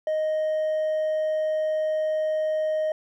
sine tone with hard clipping, 622.3 Hz, D#5, in tune, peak -23 dBFS, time 0.07-2.92 s, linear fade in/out 2 ms, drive 2 dB, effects none

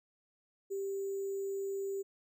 sine tone with sample-and-hold, 392 Hz, G4, in tune, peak -34 dBFS, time 0.7-2.03 s, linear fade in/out 20 ms, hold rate 7350 Hz, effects none

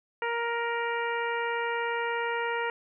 harmonic tone, 468.5 Hz, A#4, 9 cents sharp, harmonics 1 / 2 / 3 / 4 / 5 / 6, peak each -32 / -32 / -35 / -35 / -39 / -43 dBFS, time 0.22-2.7 s, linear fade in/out 2 ms, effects none

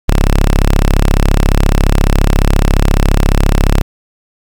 sawtooth tone, 34.43 Hz, C#1, 11 cents flat, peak -3 dBFS, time 0.08-3.82 s, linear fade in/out 10 ms, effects 7-bit

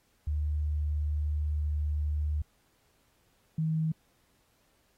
sine tone pair in turn, 74.9 / 158.71 Hz, D2 / D#3, +35 / +35 cents, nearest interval octave + minor second, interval 1300 cents, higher second, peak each -27 / -26 dBFS, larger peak second, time 0.27-2.42 / 3.58-3.92 s, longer first, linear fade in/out 5 ms, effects pink hiss -70 dBFS RMS until 4.97 s + AAC 48 kbps

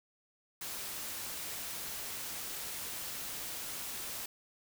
white noise, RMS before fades -41 dBFS, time 0.61-4.26 s, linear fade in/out 5 ms, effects none

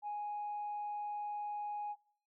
sine tone, 830.6 Hz, G#5, in tune, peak -36 dBFS, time 0.02-1.96 s, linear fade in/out 50 ms, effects noise-tail reverb RT60 0.5 s tail -22 dB re dry + tanh soft clip ceiling -34 dBFS

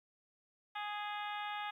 harmonic tone with a mistuned harmonic, 415.3 Hz, G#4, in tune, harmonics 2 / 3 / 4 / 5 / 6 / 7 / 8 / 9, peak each -41 / -45 / -47 / -49 / -51 / -52 / -53 / -54 dBFS, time 0.75-1.71 s, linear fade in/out 10 ms, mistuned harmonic 9, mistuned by -51 cents, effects 12-bit

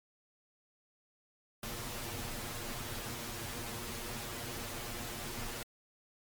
pink noise with comb filter, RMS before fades -41 dBFS, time 1.63-5.63 s, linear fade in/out 2 ms, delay 8.5 ms, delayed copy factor +0.9, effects MP3 96 kbps

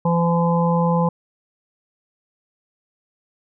harmonic tone, 170 Hz, F3, 46 cents flat, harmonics 1 / 3 / 5 / 6, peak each -17 / -22 / -24 / -25 dBFS, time 0.05-1.09 s, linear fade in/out 5 ms, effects none

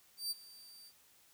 sawtooth tone with ADSR envelope, 4652 Hz, D8, 17 cents flat, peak -31 dBFS, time 0.17-0.93 s, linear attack 140 ms, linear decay 24 ms, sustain -20 dB, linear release 62 ms, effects white hiss -66 dBFS RMS until 1.33 s

